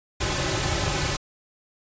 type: noise with comb filter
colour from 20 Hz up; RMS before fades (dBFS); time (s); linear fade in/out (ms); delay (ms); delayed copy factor
pink; -25; 0.2-1.17; 10; 4.3; -0.85
effects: resampled to 16000 Hz